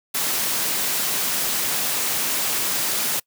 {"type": "high-pass noise", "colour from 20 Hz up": "white", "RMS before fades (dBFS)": -23, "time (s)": [0.14, 3.2], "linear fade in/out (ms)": 10, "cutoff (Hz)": 120, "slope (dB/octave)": 24, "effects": ["noise-tail reverb RT60 0.1 s tail -25 dB re dry"]}